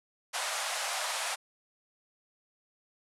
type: band-pass noise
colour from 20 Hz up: pink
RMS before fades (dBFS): -34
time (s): 0.33-1.36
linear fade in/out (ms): 20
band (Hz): 600 to 11000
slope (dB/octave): 48
effects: none